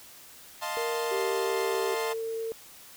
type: chord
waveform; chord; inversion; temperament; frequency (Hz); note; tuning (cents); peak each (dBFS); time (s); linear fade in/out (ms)
sawtooth; F dominant seventh; third; equal; 622.3 / 698.5 / 880 / 1046.5; Eb5 / F5 / A5 / C6; 0 / 0 / 0 / 0; -34 / -34 / -32 / -32; 0.61-2.14; 20
type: tone with pitch glide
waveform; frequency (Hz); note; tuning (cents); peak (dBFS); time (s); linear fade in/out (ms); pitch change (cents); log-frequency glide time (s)
sine; 466.2 to 451.4; A#4 to A4; 0 to +44; -30; 0.77-2.52; 0; -56; 1.06-2.06
type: tone with vibrato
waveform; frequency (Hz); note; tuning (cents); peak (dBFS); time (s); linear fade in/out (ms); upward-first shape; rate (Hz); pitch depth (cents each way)
triangle; 389.7; G4; -10; -28; 1.11-1.95; 10; square; 5.7; 8
effects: white hiss -50 dBFS RMS until 2.96 s